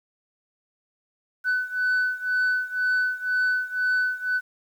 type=beating tone pair; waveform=sine; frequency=1500 / 1502 Hz; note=F#6 / F#6; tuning=+23 / +26 cents; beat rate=2 Hz; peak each=-22 / -24 dBFS; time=1.44-4.41 s; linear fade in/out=50 ms; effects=tanh soft clip ceiling -18 dBFS + 9-bit